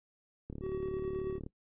click train, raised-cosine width 3 ms, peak -29 dBFS, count 36, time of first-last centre 0.5-1.464 s, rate 36.3 Hz
triangle tone with tremolo, 378.2 Hz, F#4, 38 cents sharp, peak -31 dBFS, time 0.61-1.4 s, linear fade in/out 50 ms, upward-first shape square, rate 9.3 Hz, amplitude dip 25%
effects noise-tail reverb RT60 0.1 s tail -21 dB re dry + resampled to 8000 Hz

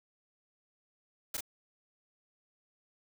white noise with echo, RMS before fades -35 dBFS, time 1.34-1.37 s, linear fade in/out 5 ms, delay 37 ms, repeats 1, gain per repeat -2 dB, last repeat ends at 1.407 s, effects none

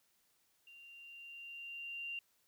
sine tone with level ramp, 2776 Hz, F7, 11 cents flat, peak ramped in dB -55 to -39 dBFS, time 0.67-2.19 s, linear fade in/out 2 ms, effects white hiss -75 dBFS RMS until 2.47 s

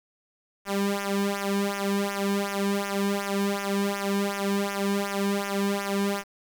sawtooth tone with flanger, 199.5 Hz, G3, 31 cents sharp, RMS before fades -27 dBFS, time 0.65-6.24 s, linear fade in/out 50 ms, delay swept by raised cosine 0.23 to 1.53 ms, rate 2.7 Hz, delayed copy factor -0.95, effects 8-bit

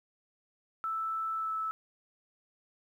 sine tone with pitch glide, 1318.5 to 1308.6 Hz, E6 to E6, 0 to -13 cents, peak -31 dBFS, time 0.84-1.71 s, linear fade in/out 0 ms, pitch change -13 cents, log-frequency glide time 1.35-1.52 s, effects 11-bit

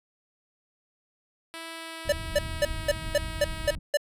5% pulse tone with pitch glide, 328.4 to 319.4 Hz, E4 to D#4, -6 to +45 cents, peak -26 dBFS, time 1.54-3.75 s, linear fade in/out 0 ms, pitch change -49 cents, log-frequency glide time 1.7-2.77 s
pink low-pass noise, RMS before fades -35 dBFS, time 2.05-3.79 s, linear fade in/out 10 ms, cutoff 120 Hz, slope 12 dB/octave
square tone bursts, 586 Hz, D5, 4 cents flat, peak -20 dBFS, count 8, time 2.09-3.972 s, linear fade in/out 5 ms, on 34 ms, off 230 ms
effects resampled to 32000 Hz

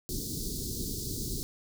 pink band-stop noise, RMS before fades -35 dBFS, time 0.09-1.43 s, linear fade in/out 0 ms, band 420 to 4100 Hz, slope 48 dB/octave, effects none

